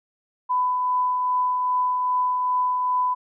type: tone with tremolo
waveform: sine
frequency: 1000 Hz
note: B5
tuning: 21 cents sharp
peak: -18 dBFS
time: 0.49-3.15 s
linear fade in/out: 20 ms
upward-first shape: triangle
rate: 2.5 Hz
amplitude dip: 30%
effects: none